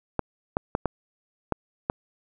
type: clicks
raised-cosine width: 1 ms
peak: -9 dBFS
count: 6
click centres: 0.193 / 0.569 / 0.751 / 0.857 / 1.523 / 1.899 s
effects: none